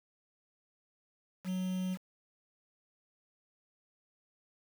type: tone with quantisation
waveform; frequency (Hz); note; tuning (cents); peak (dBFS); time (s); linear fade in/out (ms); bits
triangle; 185; F#3; 0; -30; 1.44-1.98; 50; 8
effects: none